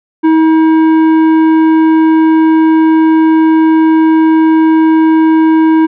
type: tone with tanh clipping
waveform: sine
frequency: 319.3 Hz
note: D#4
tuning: 45 cents sharp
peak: -6 dBFS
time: 0.23-5.87 s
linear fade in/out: 20 ms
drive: 11 dB
effects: none